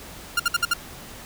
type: tone bursts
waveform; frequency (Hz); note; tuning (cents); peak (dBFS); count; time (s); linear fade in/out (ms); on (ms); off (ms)
sawtooth; 1400; F6; +4; -14; 5; 0.37-0.737; 5; 27; 58
effects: pink hiss -41 dBFS RMS until 1.25 s